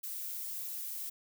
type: noise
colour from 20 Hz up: violet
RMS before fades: -40 dBFS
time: 0.03-1.1 s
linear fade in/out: 10 ms
effects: none